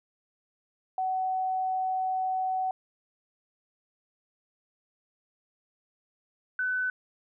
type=tone pair in turn; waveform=sine; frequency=751 / 1505.1 Hz; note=F#5 / F#6; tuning=+26 / +29 cents; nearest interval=octave; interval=1203 cents; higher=second; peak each=-26 dBFS; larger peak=neither; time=0.98-2.71 / 6.59-6.9 s; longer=first; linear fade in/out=2 ms; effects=none